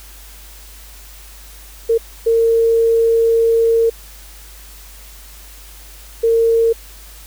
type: tone bursts at uneven times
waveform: sine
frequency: 457.2 Hz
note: A#4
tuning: 34 cents flat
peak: -10 dBFS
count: 3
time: 1.89-1.98 / 2.26-3.9 / 6.23-6.73 s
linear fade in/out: 10 ms
effects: added 50 Hz sine -38 dBFS peak until 7.26 s + white hiss -41 dBFS RMS until 7.26 s